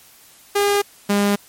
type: tone pair in turn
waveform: sawtooth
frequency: 405.6 / 202.8 Hz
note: G#4 / G#3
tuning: -41 / -41 cents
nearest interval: octave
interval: 1200 cents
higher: first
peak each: -11 dBFS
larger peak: neither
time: 0.55-0.82 / 1.09-1.36 s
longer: neither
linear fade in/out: 10 ms
effects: white hiss -48 dBFS RMS until 1.48 s + MP3 64 kbps